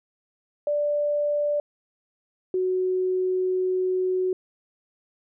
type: tone pair in turn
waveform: sine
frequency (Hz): 587.3 / 370.1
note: D5 / F#4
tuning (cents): 0 / 0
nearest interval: minor sixth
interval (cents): 800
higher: first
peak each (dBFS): -21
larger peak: neither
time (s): 0.67-1.6 / 2.54-4.33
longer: second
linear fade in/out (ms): 2
effects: none